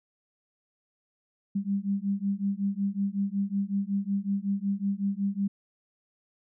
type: beating tone pair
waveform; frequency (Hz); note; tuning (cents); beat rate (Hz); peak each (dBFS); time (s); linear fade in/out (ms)
sine; 196 / 201.4; G3 / G3; 0 / +47; 5.4; -29; 1.55-5.48; 10
effects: none